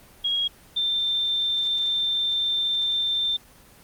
sine tone pair in turn, 3291 / 3576 Hz, G#7 / A7, -16 / +27 cents, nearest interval minor second, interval 143 cents, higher second, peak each -21 dBFS, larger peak neither, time 0.24-0.48 / 0.76-3.37 s, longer second, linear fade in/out 10 ms, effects pink hiss -51 dBFS RMS until 3.83 s + Opus 24 kbps

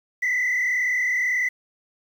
sine tone with frequency modulation, 2000 Hz, B6, 21 cents sharp, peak -18 dBFS, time 0.22-1.49 s, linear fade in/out 10 ms, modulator 38.2 Hz, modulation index 1.5, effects tanh soft clip ceiling -18 dBFS + 8-bit

